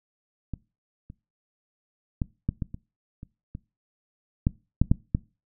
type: clicks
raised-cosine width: 5 ms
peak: -19 / -29 / -13 / -12 / -16 / -23 / -27 / -23 / -8 / -6 / -6 / -9 dBFS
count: 12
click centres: 0.537 / 1.101 / 2.218 / 2.49 / 2.622 / 2.744 / 3.231 / 3.551 / 4.469 / 4.816 / 4.915 / 5.149 s
effects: noise-tail reverb RT60 0.3 s tail -22 dB re dry